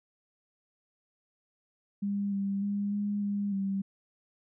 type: tone with pitch steps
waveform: sine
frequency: 201.2 / 197.7 / 202.5 / 204.9 / 202.6 / 195.3 Hz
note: G3 / G3 / G#3 / G#3 / G#3 / G3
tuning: +45 / +15 / -43 / -23 / -43 / -6 cents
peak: -28 dBFS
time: 2.02-3.82 s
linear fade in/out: 10 ms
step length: 300 ms
effects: none